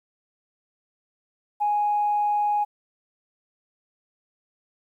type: tone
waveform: sine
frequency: 830.6 Hz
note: G#5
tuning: in tune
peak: -19 dBFS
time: 1.6-2.65 s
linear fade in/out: 20 ms
effects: tanh soft clip ceiling -15 dBFS + 10-bit